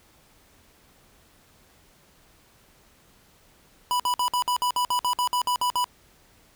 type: tone bursts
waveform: square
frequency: 987 Hz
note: B5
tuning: 1 cent flat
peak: -22 dBFS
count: 14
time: 3.91-5.843 s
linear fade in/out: 0 ms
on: 87 ms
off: 55 ms
effects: pink hiss -58 dBFS RMS until 6.55 s